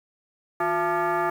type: tone with frequency modulation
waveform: sine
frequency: 160.1 Hz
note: D#3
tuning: 50 cents sharp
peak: -21 dBFS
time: 0.6-1.3 s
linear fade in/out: 5 ms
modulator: 517 Hz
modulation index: 2.6
effects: 8-bit